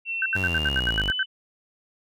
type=tone with pitch glide; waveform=sine; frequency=2703 to 2999 Hz; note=E7 to F#7; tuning=+43 to +23 cents; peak=-26 dBFS; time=0.05-1.26 s; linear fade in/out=50 ms; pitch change=+180 cents; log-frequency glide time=0.31-1.13 s
type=tone bursts; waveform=sine; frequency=1542 Hz; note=G6; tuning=29 cents flat; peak=-21 dBFS; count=10; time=0.22-1.23 s; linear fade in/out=2 ms; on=38 ms; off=70 ms
type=exponential sweep; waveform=sawtooth; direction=down; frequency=100 to 46.25 Hz; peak=-23 dBFS; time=0.35-1.11 s; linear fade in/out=10 ms
effects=none